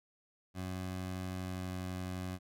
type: tone with pitch glide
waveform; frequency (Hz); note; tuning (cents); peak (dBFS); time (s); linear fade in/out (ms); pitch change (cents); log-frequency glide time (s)
20% pulse; 92.5 to 91.81; F#2 to F#2; 0 to -13; -33; 0.54-2.39; 50; -13; 1.33-1.72
effects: none